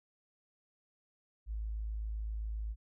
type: tone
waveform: sine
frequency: 53.8 Hz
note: A1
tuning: 38 cents flat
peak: -35 dBFS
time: 1.46-2.76 s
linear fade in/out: 50 ms
effects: none